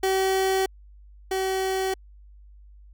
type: tone pair in turn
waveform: 30% pulse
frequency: 381.9 / 380.4 Hz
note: G4 / F#4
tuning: -45 / +48 cents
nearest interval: unison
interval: 7 cents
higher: first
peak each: -18 / -21 dBFS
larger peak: first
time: 0.03-0.66 / 1.31-1.94 s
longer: neither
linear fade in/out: 5 ms
effects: added 50 Hz sine -46 dBFS peak until 2.93 s